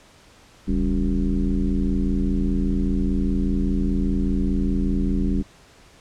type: tone with frequency modulation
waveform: sine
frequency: 113.2 Hz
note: A2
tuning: 50 cents sharp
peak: -18 dBFS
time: 0.67-5.43 s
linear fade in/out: 20 ms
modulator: 85 Hz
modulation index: 2.2
effects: pink hiss -51 dBFS RMS until 6 s + low-pass 8000 Hz 12 dB/octave